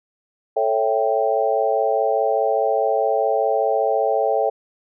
sine chord, A dominant seventh, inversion none, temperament equal, 440 / 554.4 / 659.3 / 784 Hz, A4 / C#5 / E5 / G5, 0 / 0 / 0 / 0 cents, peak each -22 dBFS, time 0.56-4.5 s, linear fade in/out 10 ms, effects none

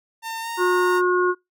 sawtooth tone with pitch glide, 905 to 924.5 Hz, A5 to A#5, +48 to -15 cents, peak -24 dBFS, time 0.22-1.02 s, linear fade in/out 50 ms, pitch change +37 cents, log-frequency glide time 0.41-0.49 s
harmonic tone, 360.9 Hz, F#4, 43 cents flat, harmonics 1 / 3 / 4, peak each -18 / -23 / -24 dBFS, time 0.57-1.35 s, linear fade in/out 50 ms
effects noise-tail reverb RT60 0.2 s tail -25 dB re dry

